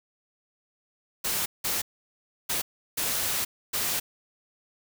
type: noise bursts at uneven times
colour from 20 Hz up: white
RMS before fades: -28 dBFS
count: 5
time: 1.24-1.46 / 1.64-1.82 / 2.49-2.62 / 2.97-3.45 / 3.73-4 s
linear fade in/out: 10 ms
effects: none